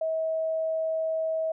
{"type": "tone", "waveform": "sine", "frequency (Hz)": 642, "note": "E5", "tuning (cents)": -46, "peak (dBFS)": -25, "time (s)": [0.01, 1.52], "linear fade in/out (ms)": 5, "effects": []}